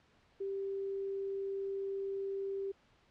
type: tone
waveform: sine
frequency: 392 Hz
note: G4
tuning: in tune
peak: -35 dBFS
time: 0.4-2.72 s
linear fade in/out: 10 ms
effects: pink hiss -68 dBFS RMS until 3.1 s + low-pass 4000 Hz 12 dB/octave